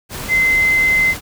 sine tone in noise, 2063 Hz, C7, 25 cents flat, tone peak -11 dBFS, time 0.28-1.15 s, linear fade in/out 50 ms, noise pink, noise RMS -27 dBFS, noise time 0.09-1.21 s, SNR +13 dB, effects none

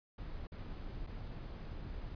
brown noise with dropouts, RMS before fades -44 dBFS, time 0.18-2.15 s, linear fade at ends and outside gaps 5 ms, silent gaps 0.471-0.519 / 1.066-1.071 s, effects resampled to 11025 Hz

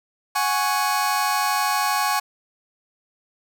sawtooth chord, F# suspended second, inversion none, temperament just, 740 / 832.5 / 1110 Hz, F#5 / G#5 / C#6, 0 / +4 / +2 cents, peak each -23 / -19 / -19 dBFS, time 0.35-2.2 s, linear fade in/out 10 ms, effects none

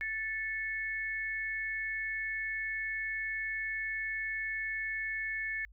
sine tone pair together, 1760 / 2200 Hz, A6 / C#7, 0 / -14 cents, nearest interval major third, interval 386 cents, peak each -35 / -37 dBFS, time 0.01-5.65 s, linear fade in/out 0 ms, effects added 50 Hz sine -54 dBFS peak until 5.72 s

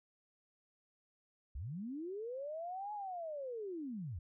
sine linear two-way sweep, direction up then down, 52.1 to 850 to 70.7 Hz, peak -40 dBFS, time 1.55-4.19 s, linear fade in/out 5 ms, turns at 2.93 s, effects none

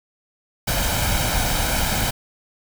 pink noise with comb filter, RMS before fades -21 dBFS, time 0.67-2.11 s, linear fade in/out 10 ms, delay 1.3 ms, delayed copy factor +0.6, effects none

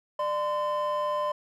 triangle tone pair together, 596.8 / 1029 Hz, D5 / C6, +28 / -29 cents, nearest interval major sixth, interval 943 cents, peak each -26 dBFS, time 0.19-1.32 s, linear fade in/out 5 ms, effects tanh soft clip ceiling -18 dBFS

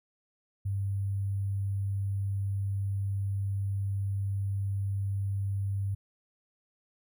sine tone with sample-and-hold, 98.7 Hz, G2, 12 cents sharp, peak -28 dBFS, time 0.65-5.95 s, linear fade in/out 10 ms, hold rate 11025 Hz, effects none

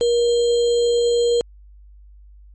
sine tone with sample-and-hold, 474.4 Hz, A#4, 30 cents sharp, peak -14 dBFS, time 0.01-1.41 s, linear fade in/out 0 ms, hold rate 3675 Hz, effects added 50 Hz sine -42 dBFS peak until 2.54 s + MP3 32 kbps

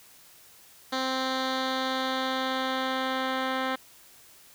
10% pulse tone with low-pass filter sweep, 261.6 Hz, C4, in tune, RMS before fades -29 dBFS, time 0.92-3.76 s, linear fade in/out 10 ms, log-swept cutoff 4500 to 2800 Hz, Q 2.1, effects white hiss -54 dBFS RMS until 4.54 s

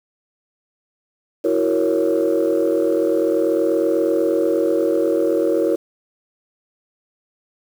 sine chord, F# dominant seventh, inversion third, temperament equal, 329.6 / 370 / 466.2 / 554.4 Hz, E4 / F#4 / A#4 / C#5, 0 / 0 / 0 / 0 cents, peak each -19 / -21 / -19 / -20 dBFS, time 1.44-5.76 s, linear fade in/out 10 ms, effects tanh soft clip ceiling -9 dBFS + 7-bit

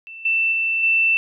sine tone with level steps, 2670 Hz, E7, 22 cents sharp, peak -34 / -16 / -18 / -14 dBFS, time 0.07-1.17 s, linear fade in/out 0 ms, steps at 0.25 / 0.52 / 0.83 s, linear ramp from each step 5 ms, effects none

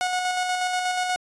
sawtooth tone with tremolo, 730 Hz, F#5, 24 cents flat, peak -18 dBFS, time 0.01-1.16 s, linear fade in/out 0 ms, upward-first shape square, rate 8.3 Hz, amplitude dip 30%, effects resampled to 22050 Hz

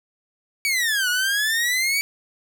sawtooth exponential two-way sweep, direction down then up, 2296 to 1440 to 2296 Hz, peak -16 dBFS, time 0.65-2.01 s, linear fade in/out 0 ms, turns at 1.09 s, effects none

